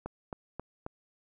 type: click train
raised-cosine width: 1 ms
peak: -23 dBFS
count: 4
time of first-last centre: 0.06-0.864 s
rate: 3.73 Hz
effects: none